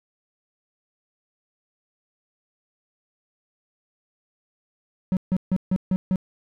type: tone bursts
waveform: triangle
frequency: 186.4 Hz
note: F#3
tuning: 13 cents sharp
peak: -16 dBFS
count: 6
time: 5.12-6.158 s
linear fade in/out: 0 ms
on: 48 ms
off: 150 ms
effects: none